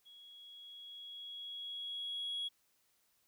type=tone with level ramp; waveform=sine; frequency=3328 Hz; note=G#7; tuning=3 cents sharp; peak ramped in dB=-55 to -34 dBFS; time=0.05-2.49 s; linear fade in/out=20 ms; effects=tanh soft clip ceiling -34 dBFS + white hiss -75 dBFS RMS until 3.27 s